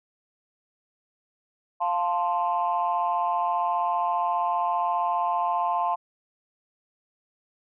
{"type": "chord", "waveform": "sine", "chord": "F major", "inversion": "none", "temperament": "equal", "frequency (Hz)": [698.5, 880, 1046.5], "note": ["F5", "A5", "C6"], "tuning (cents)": [0, 0, 0], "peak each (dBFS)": -26, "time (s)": [1.8, 5.96], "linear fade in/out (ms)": 20, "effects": ["tanh soft clip ceiling -15 dBFS"]}